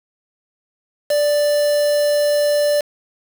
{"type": "tone with quantisation", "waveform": "triangle", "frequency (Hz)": 587.3, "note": "D5", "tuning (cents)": 0, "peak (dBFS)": -12, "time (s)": [1.1, 2.81], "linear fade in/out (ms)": 5, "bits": 4, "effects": []}